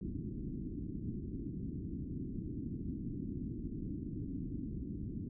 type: low-pass noise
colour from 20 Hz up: white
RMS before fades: -41 dBFS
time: 0.01-5.29 s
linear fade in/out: 5 ms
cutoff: 320 Hz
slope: 48 dB/octave
effects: none